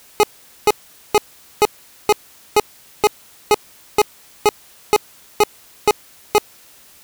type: tone bursts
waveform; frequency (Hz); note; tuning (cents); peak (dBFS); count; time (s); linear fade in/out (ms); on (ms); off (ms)
25% pulse; 419.2; G#4; +16; -5; 14; 0.2-6.382; 0; 33; 440
effects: white hiss -47 dBFS RMS until 7.03 s